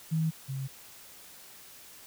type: tone pair in turn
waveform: sine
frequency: 160 / 134.54 Hz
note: D#3 / C3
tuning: +49 / +49 cents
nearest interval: minor third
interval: 300 cents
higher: first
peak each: -25 / -32 dBFS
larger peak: first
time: 0.11-0.31 / 0.48-0.68 s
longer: neither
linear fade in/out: 20 ms
effects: white hiss -51 dBFS RMS until 2.06 s